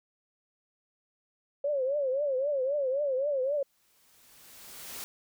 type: tone with vibrato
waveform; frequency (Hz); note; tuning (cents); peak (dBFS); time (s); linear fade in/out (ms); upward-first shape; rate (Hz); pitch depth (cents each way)
sine; 550; C#5; -14; -26; 1.64-3.63; 5; triangle; 3.8; 160
type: noise with exponential growth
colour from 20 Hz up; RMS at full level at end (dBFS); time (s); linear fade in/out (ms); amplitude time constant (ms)
white; -39; 3.43-5.04; 0; 350
effects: none